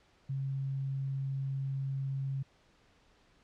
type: tone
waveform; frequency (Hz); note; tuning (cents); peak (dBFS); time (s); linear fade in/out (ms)
sine; 135.8; C#3; -35; -32; 0.29-2.43; 10
effects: pink hiss -66 dBFS RMS until 3.43 s + low-pass 5000 Hz 12 dB/octave